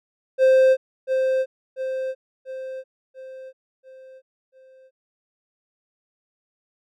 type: tone with echo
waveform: triangle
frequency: 523.3 Hz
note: C5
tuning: in tune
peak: -10 dBFS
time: 0.38-0.77 s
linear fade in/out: 50 ms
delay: 690 ms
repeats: 6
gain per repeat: -6 dB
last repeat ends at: 4.91 s
effects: none

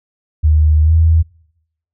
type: tone with pitch glide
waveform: sine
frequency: 76.9 to 81.1 Hz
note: D#2 to E2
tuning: -20 to -28 cents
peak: -7 dBFS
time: 0.43-1.23 s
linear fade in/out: 20 ms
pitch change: +92 cents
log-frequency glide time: 0.83-0.93 s
effects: noise-tail reverb RT60 0.8 s tail -26 dB re dry

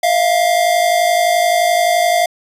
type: tone pair together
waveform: square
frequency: 646.9 / 698.5 Hz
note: E5 / F5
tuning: -33 / 0 cents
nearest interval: minor second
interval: 133 cents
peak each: -18 / -13 dBFS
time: 0.03-2.26 s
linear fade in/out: 5 ms
effects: resampled to 32000 Hz

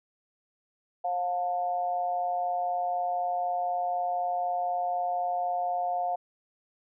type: tone with amplitude modulation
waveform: sine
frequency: 711 Hz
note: F5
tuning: 31 cents sharp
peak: -23 dBFS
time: 1.04-6.16 s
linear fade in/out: 10 ms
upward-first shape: sine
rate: 176 Hz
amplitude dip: 70%
effects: none

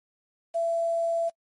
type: tone with quantisation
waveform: sine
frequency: 670 Hz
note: E5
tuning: 28 cents sharp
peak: -23 dBFS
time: 0.54-1.3 s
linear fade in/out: 20 ms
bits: 8
effects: noise-tail reverb RT60 0.1 s tail -25 dB re dry + MP3 48 kbps

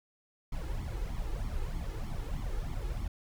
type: noise with flanger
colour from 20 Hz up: brown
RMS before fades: -35 dBFS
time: 0.52-3.08 s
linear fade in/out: 5 ms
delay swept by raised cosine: 0.9 to 2.4 ms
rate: 3.2 Hz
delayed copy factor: +0.75
effects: none

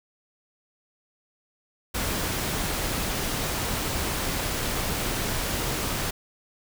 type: noise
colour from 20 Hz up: pink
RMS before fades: -28 dBFS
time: 1.94-6.11 s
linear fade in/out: 10 ms
effects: none

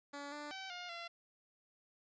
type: tone with pitch steps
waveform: 10% pulse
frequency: 285.2 / 294.8 / 767 / 711 / 683 Hz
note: C#4 / D4 / G5 / F5 / F5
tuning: +49 / +7 / -38 / +31 / -39 cents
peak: -36 dBFS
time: 0.13-1.08 s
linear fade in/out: 10 ms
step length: 190 ms
effects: resampled to 16000 Hz

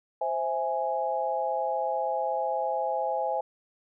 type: chord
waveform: sine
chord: C augmented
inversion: none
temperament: equal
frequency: 523.3 / 659.3 / 830.6 Hz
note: C5 / E5 / G#5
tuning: 0 / 0 / 0 cents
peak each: -31 / -31 / -29 dBFS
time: 0.21-3.41 s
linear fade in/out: 5 ms
effects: none

